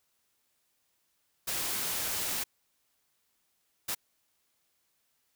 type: noise bursts at uneven times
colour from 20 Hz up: white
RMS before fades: -33 dBFS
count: 2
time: 1.47-2.44 / 3.88-3.95 s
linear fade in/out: 10 ms
effects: white hiss -75 dBFS RMS until 5.35 s